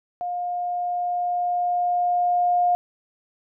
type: tone with level ramp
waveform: sine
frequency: 710 Hz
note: F5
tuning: 28 cents sharp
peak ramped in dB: -25 to -16 dBFS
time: 0.21-2.75 s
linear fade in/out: 0 ms
effects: none